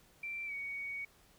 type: tone with pitch glide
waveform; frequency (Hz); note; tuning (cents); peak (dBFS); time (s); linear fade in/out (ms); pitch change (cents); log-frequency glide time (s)
sine; 2349 to 2240; D7 to C#7; 0 to +18; -38; 0.23-1.05; 5; -82; 0.46-0.53
effects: pink hiss -65 dBFS RMS until 1.38 s